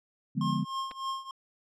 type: chord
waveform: sine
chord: D diminished seventh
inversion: none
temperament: equal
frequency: 146.83 / 174.61 / 207.7 / 246.9 Hz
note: D3 / F3 / Ab3 / Cb4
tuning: 0 / 0 / 0 / 0 cents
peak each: -32 / -32 / -32 / -34 dBFS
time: 0.35-0.65 s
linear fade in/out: 20 ms
type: tone with tremolo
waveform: square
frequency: 1069 Hz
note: C6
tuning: 37 cents sharp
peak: -30 dBFS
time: 0.41-1.31 s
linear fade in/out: 2 ms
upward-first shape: triangle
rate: 3.3 Hz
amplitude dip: 90%
type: clicks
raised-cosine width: 0.3 ms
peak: -28 dBFS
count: 2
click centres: 0.911 / 0.915 s
effects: low-pass 6000 Hz 12 dB/octave